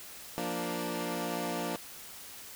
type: chord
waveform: 15% pulse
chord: Bb major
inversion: second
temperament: equal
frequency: 174.61 / 233.1 / 293.7 Hz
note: F3 / Bb3 / D4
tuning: 0 / 0 / 0 cents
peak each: -31 dBFS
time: 0.38-1.76 s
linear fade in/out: 0 ms
effects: white hiss -47 dBFS RMS until 2.55 s